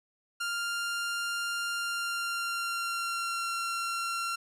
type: tone with pitch glide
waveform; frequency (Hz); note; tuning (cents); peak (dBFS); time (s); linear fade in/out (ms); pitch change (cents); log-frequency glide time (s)
sawtooth; 1396.9 to 1368.9; F6 to F6; 0 to -35; -27; 0.4-4.36; 10; -35; 1.72-3.51
effects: low-pass 12000 Hz 12 dB/octave